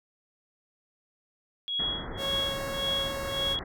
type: tone with tremolo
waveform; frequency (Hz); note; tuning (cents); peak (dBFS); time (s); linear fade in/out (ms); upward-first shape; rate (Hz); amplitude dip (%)
sine; 3322; G#7; 0; -26; 1.68-3.59; 0; sine; 1.8; 100
type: low-pass noise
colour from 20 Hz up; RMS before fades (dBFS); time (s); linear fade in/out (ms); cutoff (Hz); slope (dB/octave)
pink; -38; 1.79-3.64; 5; 2000; 96
type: tone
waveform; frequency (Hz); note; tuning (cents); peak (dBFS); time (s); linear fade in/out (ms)
sawtooth; 550; C#5; -14; -29; 2.17-3.57; 50
effects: none